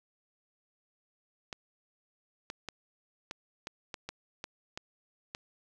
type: clicks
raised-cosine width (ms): 0.2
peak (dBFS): -21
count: 10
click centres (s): 1.528 / 2.501 / 2.687 / 3.311 / 3.671 / 3.942 / 4.09 / 4.441 / 4.775 / 5.349
effects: none